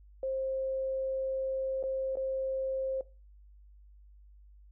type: tone with dropouts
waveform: sine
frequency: 530 Hz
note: C5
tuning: 22 cents sharp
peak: -30 dBFS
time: 0.23-3.01 s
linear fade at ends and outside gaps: 2 ms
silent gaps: 1.828-1.837 / 2.156-2.17 s
effects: noise-tail reverb RT60 0.3 s tail -19 dB re dry + added 50 Hz sine -53 dBFS peak until 4.71 s